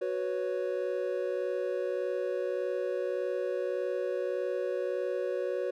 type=chord; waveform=triangle; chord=F# suspended fourth; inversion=none; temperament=just; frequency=370 / 493.3 / 555 Hz; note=F#4 / B4 / C#5; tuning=0 / -2 / +2 cents; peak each=-32 dBFS; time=0.01-5.71 s; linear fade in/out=10 ms; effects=none